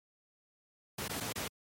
pink noise with dropouts, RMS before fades -37 dBFS, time 0.98-1.48 s, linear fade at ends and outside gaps 5 ms, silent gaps 1.081-1.094 / 1.203-1.207 / 1.327-1.356 s, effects high-pass 100 Hz 12 dB/octave + MP3 64 kbps

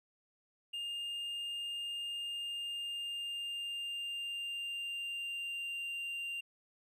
triangle tone with pitch glide, 2816 to 2784 Hz, F7 to F7, +14 to -6 cents, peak -36 dBFS, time 0.73-6.41 s, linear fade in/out 10 ms, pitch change -20 cents, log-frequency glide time 2.16-5.84 s, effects none

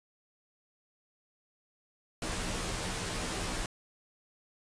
pink noise with comb filter, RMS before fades -35 dBFS, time 2.22-3.66 s, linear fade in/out 2 ms, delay 14 ms, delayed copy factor -0.8, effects resampled to 22050 Hz

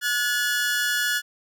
sawtooth tone pair together, 1453 / 1708 Hz, F#6 / G#6, -32 / +48 cents, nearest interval minor third, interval 280 cents, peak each -21 dBFS, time 0.01-1.22 s, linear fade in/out 50 ms, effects none

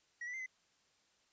triangle tone with pitch steps, 1914 / 1975 / 2083 / 2033 Hz, A#6 / B6 / C7 / B6, +45 / 0 / -8 / +50 cents, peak -39 dBFS, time 0.21-0.462 s, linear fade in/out 5 ms, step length 63 ms, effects white hiss -73 dBFS RMS until 1.32 s + resampled to 16000 Hz

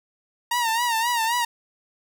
sawtooth tone with vibrato, 932.3 Hz, A#5, in tune, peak -17 dBFS, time 0.51-1.45 s, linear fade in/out 5 ms, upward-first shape sine, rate 3.8 Hz, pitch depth 83 cents each way, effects none

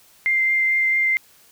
sine tone with vibrato, 2093 Hz, C7, in tune, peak -16 dBFS, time 0.26-1.17 s, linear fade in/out 0 ms, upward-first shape triangle, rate 4.5 Hz, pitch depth 11 cents each way, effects white hiss -53 dBFS RMS until 1.51 s

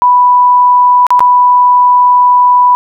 sine tone with dropouts, 987.8 Hz, B5, in tune, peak -3 dBFS, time 0.02-2.75 s, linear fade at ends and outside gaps 0 ms, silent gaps 1.067-1.105 / 1.194-1.205 s, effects none

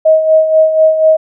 sine tone with tremolo, 632 Hz, D#5, 27 cents sharp, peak -3 dBFS, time 0.05-1.17 s, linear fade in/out 10 ms, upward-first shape sine, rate 4.1 Hz, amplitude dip 60%, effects none

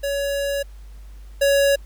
square tone pair in turn, 562 / 559.3 Hz, C#5 / C#5, +24 / +15 cents, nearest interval unison, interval 9 cents, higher first, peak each -22 / -15 dBFS, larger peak second, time 0.03-0.63 / 1.41-1.76 s, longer first, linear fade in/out 10 ms, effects added 50 Hz sine -37 dBFS peak until 1.85 s + pink hiss -56 dBFS RMS until 1.85 s

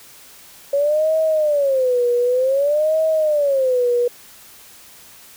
sine tone with vibrato, 554.4 Hz, C#5, in tune, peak -14 dBFS, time 0.73-4.08 s, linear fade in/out 5 ms, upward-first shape sine, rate 0.54 Hz, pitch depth 240 cents each way, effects white hiss -44 dBFS RMS until 5.36 s

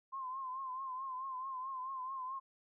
sine tone with vibrato, 1046.5 Hz, C6, in tune, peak -39 dBFS, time 0.12-2.4 s, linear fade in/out 20 ms, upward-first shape triangle, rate 4.6 Hz, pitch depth 74 cents each way, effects none

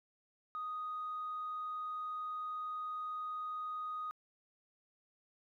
sine tone, 1244.5 Hz, D#6, in tune, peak -37 dBFS, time 0.55-4.11 s, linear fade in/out 0 ms, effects tanh soft clip ceiling -34 dBFS + 13-bit

